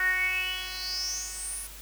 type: tone with band-pass filter sweep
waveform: 10% pulse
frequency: 370 Hz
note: F#4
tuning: in tune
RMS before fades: -31 dBFS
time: 0-1.67 s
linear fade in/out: 2 ms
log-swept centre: 1700 to 11000 Hz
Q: 9.4
effects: added 50 Hz sine -46 dBFS peak until 1.81 s + white hiss -46 dBFS RMS until 1.81 s